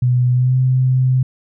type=tone with pitch glide; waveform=sine; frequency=124.4 to 128.94 Hz; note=B2 to C3; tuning=+13 to -25 cents; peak=-11 dBFS; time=0.02-1.23 s; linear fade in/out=5 ms; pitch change=+62 cents; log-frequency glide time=0.33-0.55 s; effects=none